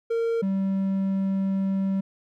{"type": "tone pair in turn", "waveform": "triangle", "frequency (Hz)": [460, 193.41], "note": ["A#4", "G3"], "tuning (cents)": [-23, -23], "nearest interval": "octave + minor third", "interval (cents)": 1500, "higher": "first", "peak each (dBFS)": -20, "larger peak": "neither", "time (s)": [[0.1, 0.42], [0.42, 2.01]], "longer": "second", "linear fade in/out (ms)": 10, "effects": []}